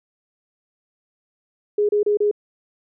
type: tone bursts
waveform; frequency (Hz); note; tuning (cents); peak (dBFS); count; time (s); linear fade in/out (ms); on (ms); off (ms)
sine; 415.3; G#4; 0; -15; 4; 1.78-2.313; 5; 110; 31
effects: none